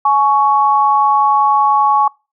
sine tone pair together, 844 / 1113.7 Hz, G#5 / C#6, +28 / +8 cents, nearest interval perfect fourth, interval 480 cents, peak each -12 / -11 dBFS, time 0.05-2.08 s, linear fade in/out 5 ms, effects noise-tail reverb RT60 0.3 s tail -26 dB re dry

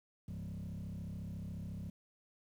sine tone with frequency modulation, 134.7 Hz, C#3, 49 cents flat, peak -38 dBFS, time 0.28-1.9 s, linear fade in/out 5 ms, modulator 34.1 Hz, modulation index 2.1, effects tanh soft clip ceiling -40 dBFS + 11-bit

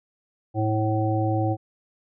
harmonic tone, 108.7 Hz, A2, 21 cents flat, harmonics 1 / 3 / 5 / 7, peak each -23 / -26 / -30 / -28 dBFS, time 0.54-1.57 s, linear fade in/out 50 ms, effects none

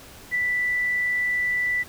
sine tone with ADSR envelope, 1975.5 Hz, B6, in tune, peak -19 dBFS, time 0.31-1.84 s, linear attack 38 ms, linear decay 5 ms, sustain -2 dB, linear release 26 ms, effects pink hiss -45 dBFS RMS until 1.88 s

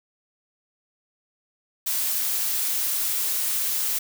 blue noise, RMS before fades -25 dBFS, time 1.86-3.99 s, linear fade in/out 10 ms, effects none

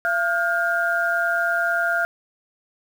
sine tone cluster, 681 / 1417 / 1586 Hz, F5 / F6 / G6, -44 / +25 / +20 cents, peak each -24 / -21 / -26 dBFS, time 0.05-2.05 s, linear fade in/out 0 ms, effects 7-bit

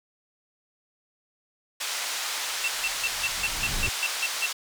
white band-pass noise, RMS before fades -31 dBFS, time 1.8-4.53 s, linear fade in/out 10 ms, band 770 to 6600 Hz, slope 12 dB/octave
brown noise with exponential growth, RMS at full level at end -29 dBFS, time 2.46-3.89 s, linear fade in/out 1 ms, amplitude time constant 310 ms
triangle tone bursts, 2691 Hz, E7, 35 cents sharp, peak -22 dBFS, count 10, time 2.64-4.46 s, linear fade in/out 2 ms, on 38 ms, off 160 ms
effects none

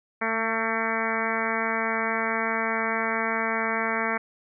harmonic tone, 224.7 Hz, A3, 37 cents sharp, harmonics 1 / 2 / 3 / 4 / 5 / 6 / 7 / 8 / 9 / 10, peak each -33 / -33 / -33 / -33 / -33 / -33 / -33 / -33 / -33 / -33 dBFS, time 0.21-4.18 s, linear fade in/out 10 ms, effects none

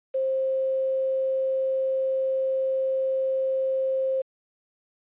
sine tone with quantisation, 529 Hz, C5, 19 cents sharp, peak -22 dBFS, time 0.14-4.22 s, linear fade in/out 10 ms, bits 8, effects resampled to 8000 Hz

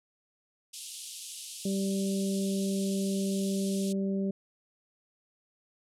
white band-pass noise, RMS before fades -43 dBFS, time 0.73-3.93 s, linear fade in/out 10 ms, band 2800 to 11000 Hz, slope 48 dB/octave
harmonic tone, 194.9 Hz, G3, 10 cents flat, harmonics 1 / 2 / 3, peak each -28 / -35 / -41 dBFS, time 1.65-4.31 s, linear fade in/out 5 ms
effects none

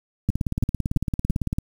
two click trains, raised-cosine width 5 ms, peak -11 / -9 dBFS, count 24 / 4, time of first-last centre 0.3-1.585 / 0.29-1.3 s, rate 17.9 / 2.97 Hz, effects 7-bit

